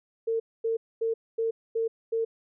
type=tone bursts; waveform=sine; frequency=453.3 Hz; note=A#4; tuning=48 cents flat; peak=-24 dBFS; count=6; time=0.27-2.25 s; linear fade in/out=10 ms; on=130 ms; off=240 ms; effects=none